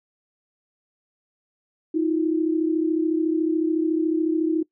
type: tone pair together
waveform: sine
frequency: 317.2 / 351.1 Hz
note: D#4 / F4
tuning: +33 / +9 cents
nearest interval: major second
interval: 176 cents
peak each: -20 / -25 dBFS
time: 1.94-4.63 s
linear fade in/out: 10 ms
effects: noise-tail reverb RT60 0.1 s tail -21 dB re dry